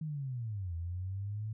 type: linear two-way sweep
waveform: sine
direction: down then up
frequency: 160.2 to 82.41 to 110.5 Hz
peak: -35 dBFS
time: 0.01-1.53 s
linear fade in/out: 5 ms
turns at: 0.75 s
effects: none